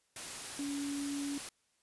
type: tone in noise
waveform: sine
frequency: 283.5 Hz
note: C#4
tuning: 39 cents sharp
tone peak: -35 dBFS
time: 0.59-1.38 s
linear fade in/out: 2 ms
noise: white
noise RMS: -43 dBFS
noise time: 0.16-1.49 s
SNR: +5 dB
effects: white hiss -75 dBFS RMS until 1.82 s + resampled to 24000 Hz